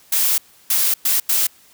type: noise bursts at uneven times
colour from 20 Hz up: blue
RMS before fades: -17 dBFS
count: 4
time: 0.12-0.38 / 0.7-0.94 / 1.05-1.2 / 1.29-1.47 s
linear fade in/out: 5 ms
effects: white hiss -51 dBFS RMS until 1.73 s